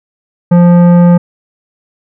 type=tone with tanh clipping; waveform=sine; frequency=174.61 Hz; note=F3; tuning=in tune; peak=-4 dBFS; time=0.51-1.18 s; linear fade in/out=10 ms; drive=13 dB; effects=none